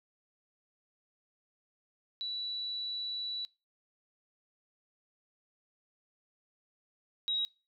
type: tone pair in turn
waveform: sine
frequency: 3942 / 3823 Hz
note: B7 / A#7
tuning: -4 / +43 cents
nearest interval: minor second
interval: 53 cents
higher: first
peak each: -34 / -29 dBFS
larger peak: second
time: 2.21-3.45 / 7.28-7.45 s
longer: first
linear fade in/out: 0 ms
effects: noise-tail reverb RT60 0.3 s tail -23 dB re dry